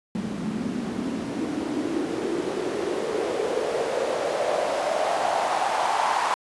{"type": "noise with band-pass filter sweep", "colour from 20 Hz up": "white", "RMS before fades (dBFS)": -26, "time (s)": [0.15, 6.34], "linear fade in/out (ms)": 0, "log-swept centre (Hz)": [200, 920], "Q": 4.4, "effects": ["resampled to 24000 Hz"]}